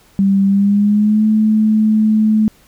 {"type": "tone with pitch glide", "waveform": "sine", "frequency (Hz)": [196, 216.2], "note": ["G3", "A3"], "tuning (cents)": [0, -30], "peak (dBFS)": -9, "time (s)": [0.19, 2.48], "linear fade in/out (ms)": 0, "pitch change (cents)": 170, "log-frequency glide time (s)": [0.46, 1.25], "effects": ["pink hiss -50 dBFS RMS until 2.67 s"]}